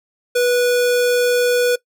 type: tone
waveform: square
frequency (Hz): 489.6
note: B4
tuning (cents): -15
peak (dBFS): -14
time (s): 0.35-1.76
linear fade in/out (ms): 10
effects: noise-tail reverb RT60 0.1 s tail -20 dB re dry